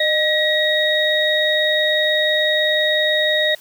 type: tone cluster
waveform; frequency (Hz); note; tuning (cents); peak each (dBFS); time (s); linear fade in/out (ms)
sine; 612 / 1907 / 3757; D#5 / A#6 / A#7; -29 / +39 / +13; -19; 0-3.55; 5
effects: white hiss -46 dBFS RMS until 3.6 s